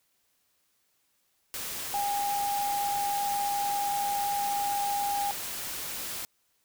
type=tone in noise; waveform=sine; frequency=810 Hz; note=G#5; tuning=43 cents flat; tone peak=-27 dBFS; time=1.94-5.31 s; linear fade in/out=0 ms; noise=white; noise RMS=-36 dBFS; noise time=1.54-6.25 s; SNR=+6 dB; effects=white hiss -72 dBFS RMS until 6.64 s